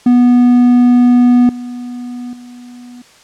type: tone with level steps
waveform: triangle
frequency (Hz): 245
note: B3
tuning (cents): -14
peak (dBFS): -3 / -20 / -29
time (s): 0.06-3.02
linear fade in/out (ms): 5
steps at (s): 1.49 / 2.33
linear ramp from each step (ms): 2
effects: white hiss -44 dBFS RMS until 3.23 s + low-pass 7000 Hz 12 dB/octave